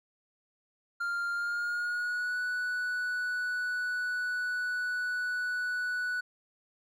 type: tone with pitch glide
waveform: triangle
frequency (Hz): 1396.9 to 1480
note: F6 to F#6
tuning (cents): 0 to 0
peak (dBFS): -28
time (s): 1-6.21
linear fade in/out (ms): 10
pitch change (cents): +100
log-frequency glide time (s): 1.32-2.39
effects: none